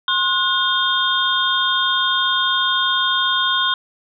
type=tone cluster; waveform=sine; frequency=1059 / 1456 / 3228 / 3614 Hz; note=C6 / F#6 / G#7 / A7; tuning=+21 / -28 / -50 / +46 cents; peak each=-21 dBFS; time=0.08-3.74 s; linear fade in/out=2 ms; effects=none